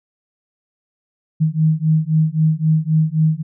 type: beating tone pair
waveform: sine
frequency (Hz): 155.56 / 159.36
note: D#3 / D#3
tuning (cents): 0 / +42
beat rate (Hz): 3.8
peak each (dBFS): -16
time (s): 1.4-3.43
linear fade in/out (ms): 20
effects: none